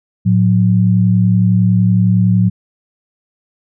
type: tone pair together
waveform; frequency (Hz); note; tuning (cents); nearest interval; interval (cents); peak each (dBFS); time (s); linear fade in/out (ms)
sine; 110.87 / 181.7; A2 / F#3; +14 / -31; major sixth; 855; -11; 0.25-2.5; 20
effects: none

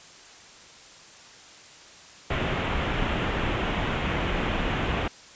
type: low-pass noise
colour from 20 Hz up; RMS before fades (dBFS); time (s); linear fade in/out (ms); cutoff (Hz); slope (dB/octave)
pink; -27; 2.3-5.08; 5; 3300; 48
effects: white hiss -48 dBFS RMS until 5.35 s + resampled to 16000 Hz

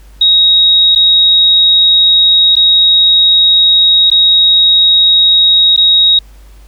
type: tone with dropouts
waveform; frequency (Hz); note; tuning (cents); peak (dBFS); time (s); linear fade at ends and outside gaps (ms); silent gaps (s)
sine; 3784; A#7; +25; -4; 0.21-6.19; 5; 0.951-0.958 / 2.555-2.565 / 4.102-4.114 / 5.764-5.775
effects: added 50 Hz sine -34 dBFS peak until 6.67 s + pink hiss -47 dBFS RMS until 6.67 s

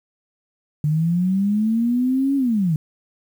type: linear two-way sweep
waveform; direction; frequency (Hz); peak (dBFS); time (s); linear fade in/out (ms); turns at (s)
sine; up then down; 147.1 to 280 to 147.1; -16; 0.84-2.76; 2; 2.36
effects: 8-bit

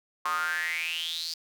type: tone with high-pass filter sweep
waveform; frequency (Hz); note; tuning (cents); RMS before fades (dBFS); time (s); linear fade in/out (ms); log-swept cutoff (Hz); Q
square; 82.41; E2; 0; -31; 0.25-1.34; 5; 1100 to 4800; 9.1
effects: none

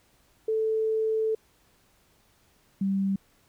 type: tone pair in turn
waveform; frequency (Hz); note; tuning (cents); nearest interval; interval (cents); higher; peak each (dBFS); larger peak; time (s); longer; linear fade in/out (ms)
sine; 440 / 194.87; A4 / G3; 0 / -10; octave + major second; 1410; first; -23; neither; 0.48-1.35 / 2.81-3.16; first; 5
effects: pink hiss -64 dBFS RMS until 3.48 s

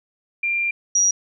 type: tone pair in turn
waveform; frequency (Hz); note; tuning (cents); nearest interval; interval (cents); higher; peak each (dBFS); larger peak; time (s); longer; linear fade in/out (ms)
sine; 2383 / 5754; D7 / F#8; +25 / -49; octave + minor third; 1526; second; -19 / -14; second; 0.43-0.71 / 0.95-1.11; first; 5
effects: none

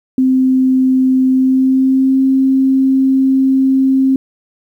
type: tone with pitch glide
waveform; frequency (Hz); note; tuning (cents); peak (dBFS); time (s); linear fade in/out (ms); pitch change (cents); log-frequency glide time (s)
sine; 259.9 to 265.8; C4 to C4; -11 to +27; -8; 0.18-4.16; 2; +38; 1.29-2.2
effects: 8-bit

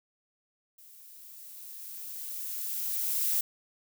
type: noise with level ramp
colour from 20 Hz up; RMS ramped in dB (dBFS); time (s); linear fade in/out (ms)
violet; -54 to -27; 0.78-3.41; 5
effects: none

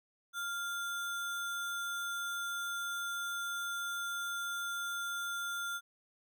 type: tone with sample-and-hold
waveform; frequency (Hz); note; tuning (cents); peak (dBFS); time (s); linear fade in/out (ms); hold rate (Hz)
sine; 1396.9; F6; 0; -35; 0.33-5.81; 50; 4900
effects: none

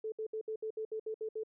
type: tone bursts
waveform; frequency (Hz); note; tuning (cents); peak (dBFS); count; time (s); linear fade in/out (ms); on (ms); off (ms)
sine; 437.4; A4; -10; -35; 10; 0.04-1.435; 5; 81; 65
effects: none

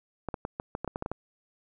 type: clicks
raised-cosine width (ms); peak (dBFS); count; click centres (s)
1; -18; 11; 0.287 / 0.342 / 0.451 / 0.599 / 0.751 / 0.846 / 0.877 / 0.959 / 1.024 / 1.061 / 1.116
effects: none

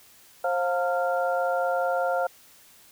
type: tone cluster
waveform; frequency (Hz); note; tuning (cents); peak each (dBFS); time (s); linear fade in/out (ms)
sine; 532 / 707 / 907 / 1389; C5 / F5 / A#5 / F6; +29 / +21 / -48 / -10; -26 / -26 / -35 / -31; 0.44-2.27; 5
effects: white hiss -54 dBFS RMS until 2.91 s

